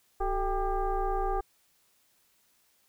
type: tone with frequency modulation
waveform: sine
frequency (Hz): 380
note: F#4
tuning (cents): +46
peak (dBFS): -26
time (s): 0.2-1.41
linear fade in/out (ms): 10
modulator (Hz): 408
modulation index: 1.6
effects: white hiss -68 dBFS RMS until 2.88 s